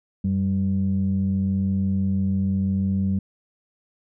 sine tone pair together, 92.5 / 193.3 Hz, F#2 / G3, 0 / -24 cents, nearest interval octave + minor second, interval 1276 cents, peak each -23 / -20 dBFS, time 0.24-3.19 s, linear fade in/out 5 ms, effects tanh soft clip ceiling -14 dBFS

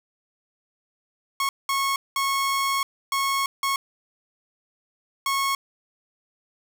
sawtooth tone bursts at uneven times, 1096 Hz, C#6, 20 cents flat, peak -18 dBFS, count 6, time 1.4-1.49 / 1.69-1.96 / 2.16-2.83 / 3.12-3.46 / 3.63-3.76 / 5.26-5.55 s, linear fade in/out 2 ms, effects none

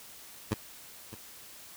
15% pulse tone with echo, 106.4 Hz, G#2, 42 cents sharp, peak -20 dBFS, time 0.51-0.54 s, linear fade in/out 5 ms, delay 610 ms, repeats 1, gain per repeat -15 dB, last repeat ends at 1.15 s, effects white hiss -50 dBFS RMS until 1.76 s

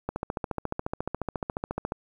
click train, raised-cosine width 1 ms, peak -15 dBFS, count 27, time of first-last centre 0.09-1.921 s, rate 14.2 Hz, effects 9-bit

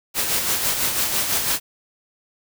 white noise with tremolo, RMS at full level -20 dBFS, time 0.14-1.6 s, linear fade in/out 50 ms, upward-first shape sine, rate 6 Hz, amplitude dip 45%, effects none

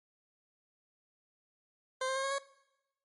20% pulse tone with pitch steps, 520 / 528.2 / 536.5 / 544.9 / 553.5 Hz, C5 / C5 / C5 / C#5 / C#5, -11 / +16 / +43 / -30 / -3 cents, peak -27 dBFS, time 2.01-2.385 s, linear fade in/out 5 ms, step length 75 ms, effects noise-tail reverb RT60 0.9 s tail -20 dB re dry + MP3 48 kbps

